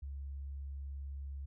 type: tone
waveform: sine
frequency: 69.3 Hz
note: C#2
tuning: in tune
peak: -40 dBFS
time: 0.02-1.46 s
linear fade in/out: 10 ms
effects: none